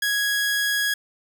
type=tone; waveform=sawtooth; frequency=1661.2 Hz; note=G#6; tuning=in tune; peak=-17 dBFS; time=0.02-0.94 s; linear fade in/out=5 ms; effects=none